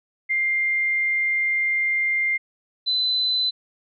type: tone pair in turn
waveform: sine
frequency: 2100 / 4022 Hz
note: C7 / B7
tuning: +6 / +31 cents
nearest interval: major seventh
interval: 1125 cents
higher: second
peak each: -19 dBFS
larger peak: neither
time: 0.29-2.38 / 2.86-3.51 s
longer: first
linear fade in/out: 20 ms
effects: none